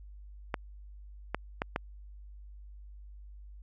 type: clicks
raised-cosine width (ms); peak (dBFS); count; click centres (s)
0.5; -15; 4; 0.542 / 1.346 / 1.619 / 1.761
effects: added 50 Hz sine -46 dBFS peak until 3.62 s